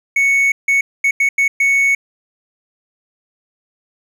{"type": "tone bursts at uneven times", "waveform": "triangle", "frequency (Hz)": 2217, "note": "C#7", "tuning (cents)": 0, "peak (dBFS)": -9, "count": 6, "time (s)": [[0.16, 0.52], [0.68, 0.81], [1.04, 1.11], [1.2, 1.29], [1.38, 1.48], [1.6, 1.95]], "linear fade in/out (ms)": 5, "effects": []}